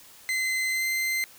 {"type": "tone with pitch glide", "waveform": "40% pulse", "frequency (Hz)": [2056, 2075], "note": ["C7", "C7"], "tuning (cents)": [-31, -15], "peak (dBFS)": -24, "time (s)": [0.29, 1.24], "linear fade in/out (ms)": 0, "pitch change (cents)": 16, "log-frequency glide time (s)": [0.72, 0.84], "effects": ["white hiss -51 dBFS RMS until 1.38 s"]}